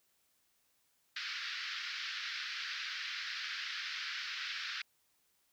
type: band-pass noise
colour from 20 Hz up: pink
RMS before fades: -41 dBFS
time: 1.16-4.82 s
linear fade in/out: 5 ms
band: 1400 to 5200 Hz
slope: 48 dB/octave
effects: white hiss -75 dBFS RMS until 5.52 s